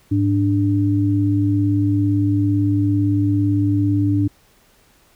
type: tone pair together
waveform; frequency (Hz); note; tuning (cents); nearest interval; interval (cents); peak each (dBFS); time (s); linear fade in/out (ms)
sine; 103.83 / 293.7; G#2 / D4; 0 / 0; octave + tritone; 1800; -17; 0.11-4.28; 10
effects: pink hiss -55 dBFS RMS until 5.15 s